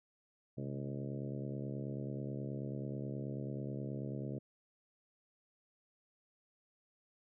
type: harmonic tone with a mistuned harmonic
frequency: 69.3 Hz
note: C#2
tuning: in tune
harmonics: 2 / 3 / 4 / 5 / 6 / 7 / 8 / 9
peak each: -41 / -45 / -47 / -49 / -51 / -52 / -53 / -54 dBFS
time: 0.57-4.39 s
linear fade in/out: 10 ms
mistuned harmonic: 2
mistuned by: -100 cents
effects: none